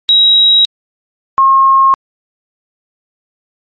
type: tone pair in turn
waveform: sine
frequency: 3837 / 1076.7 Hz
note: A#7 / C6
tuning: +49 / +49 cents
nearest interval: octave + minor seventh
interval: 2200 cents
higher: first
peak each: -4 dBFS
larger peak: neither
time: 0.09-0.65 / 1.38-1.94 s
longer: neither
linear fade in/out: 0 ms
effects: MP3 32 kbps